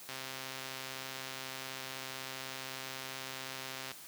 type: click train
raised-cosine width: 0.2 ms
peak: -24 dBFS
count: 506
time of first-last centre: 0.09-3.916 s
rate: 132 Hz
effects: white hiss -51 dBFS RMS until 4.07 s + high-pass 80 Hz 12 dB/octave